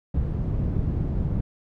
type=low-pass noise; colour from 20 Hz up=white; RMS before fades=-25 dBFS; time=0.14-1.41 s; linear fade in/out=5 ms; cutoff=130 Hz; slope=12 dB/octave; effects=none